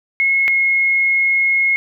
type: tone pair in turn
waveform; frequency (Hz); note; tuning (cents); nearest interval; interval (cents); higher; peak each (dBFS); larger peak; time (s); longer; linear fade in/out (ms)
sine; 2173 / 2163; C#7 / C#7; -35 / -43; unison; 8; first; -12; neither; 0.2-0.48 / 0.48-1.76; second; 0
effects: none